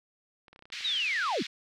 clicks, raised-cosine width 0.3 ms, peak -36 dBFS, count 12, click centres 0.482 / 0.53 / 0.561 / 0.592 / 0.624 / 0.655 / 0.702 / 0.738 / 0.808 / 0.857 / 0.902 / 0.945 s
white band-pass noise, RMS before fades -39 dBFS, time 0.72-1.47 s, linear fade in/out 5 ms, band 1800 to 4400 Hz, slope 24 dB/octave
sine linear sweep, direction down, 3951 to 147.4 Hz, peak -27 dBFS, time 0.84-1.43 s, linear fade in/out 10 ms
effects none

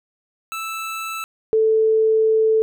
25% pulse / sine tone pair in turn, 1318.5 / 440.3 Hz, E6 / A4, 0 / +1 cents, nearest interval octave + perfect fifth, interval 1899 cents, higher first, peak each -22 / -13 dBFS, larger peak second, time 0.52-1.24 / 1.53-2.62 s, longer second, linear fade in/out 0 ms, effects none

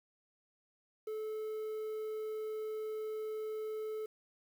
triangle tone with quantisation, 433.4 Hz, A4, 26 cents flat, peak -35 dBFS, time 1.07-4.06 s, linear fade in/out 5 ms, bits 10, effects none

